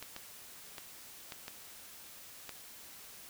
clicks, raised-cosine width 0.2 ms, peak -25 dBFS, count 6, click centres 0.026 / 0.164 / 0.782 / 1.322 / 1.481 / 2.493 s, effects white hiss -52 dBFS RMS until 3.29 s

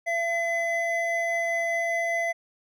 triangle tone pair together, 676 / 2023 Hz, E5 / B6, +43 / +41 cents, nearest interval octave + perfect fifth, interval 1898 cents, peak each -25 dBFS, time 0.06-2.33 s, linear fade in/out 20 ms, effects none

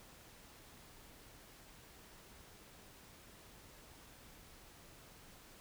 silence, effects pink hiss -59 dBFS RMS until 5.6 s

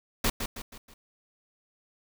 pink noise with echo, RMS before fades -25 dBFS, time 0.24-0.3 s, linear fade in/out 5 ms, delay 160 ms, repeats 4, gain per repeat -7 dB, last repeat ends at 0.94 s, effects none

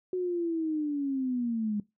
sine linear sweep, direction down, 370 to 204.2 Hz, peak -27 dBFS, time 0.13-1.8 s, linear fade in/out 2 ms, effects noise-tail reverb RT60 0.2 s tail -20 dB re dry

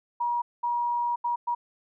sine tone bursts at uneven times, 956 Hz, A#5, 43 cents sharp, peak -24 dBFS, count 4, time 0.2-0.42 / 0.63-1.16 / 1.24-1.36 / 1.47-1.55 s, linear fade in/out 10 ms, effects none

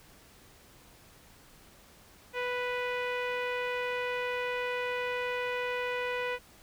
sawtooth tone with low-pass filter, 493.9 Hz, B4, in tune, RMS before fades -33 dBFS, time 2.33-6.39 s, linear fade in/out 50 ms, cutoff 2400 Hz, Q 2.6, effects pink hiss -57 dBFS RMS until 6.62 s

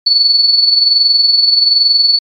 sine tone with amplitude modulation, 4444 Hz, C#8, 4 cents sharp, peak -4 dBFS, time 0.06-2.19 s, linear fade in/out 10 ms, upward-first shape sine, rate 21.2 Hz, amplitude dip 55%, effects MP3 64 kbps

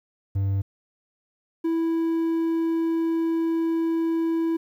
triangle tone pair in turn, 98 / 329 Hz, G2 / E4, 0 / -3 cents, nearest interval octave + major sixth, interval 2097 cents, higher second, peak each -19 dBFS, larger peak neither, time 0.35-0.62 / 1.64-4.57 s, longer second, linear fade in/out 10 ms, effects 10-bit

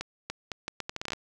accelerating click train, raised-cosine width 0.2 ms, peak -16 dBFS, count 13, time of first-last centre 0.01-1.133 s, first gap 290 ms, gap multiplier 0.75, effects 9-bit

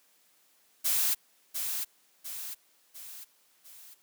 blue noise with echo, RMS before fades -27 dBFS, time 0.84-1.15 s, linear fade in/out 20 ms, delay 700 ms, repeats 4, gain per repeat -6 dB, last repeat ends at 3.95 s, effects white hiss -66 dBFS RMS until 4.02 s + high-pass 200 Hz 12 dB/octave

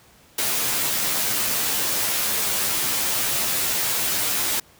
white noise with comb filter, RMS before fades -23 dBFS, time 0.38-4.6 s, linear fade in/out 5 ms, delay 12 ms, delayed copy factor -0.7, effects pink hiss -53 dBFS RMS until 4.79 s + high-pass 60 Hz 12 dB/octave

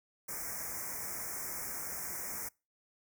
white band-stop noise, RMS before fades -40 dBFS, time 0.28-2.49 s, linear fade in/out 10 ms, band 2300 to 5300 Hz, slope 96 dB/octave, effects noise-tail reverb RT60 0.3 s tail -26 dB re dry

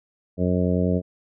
harmonic tone, 90.3 Hz, F#2, 42 cents flat, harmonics 1 / 2 / 3 / 4 / 5 / 6 / 7, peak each -25 / -22 / -27 / -31 / -28 / -30 / -31 dBFS, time 0.37-1.02 s, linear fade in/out 50 ms, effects none

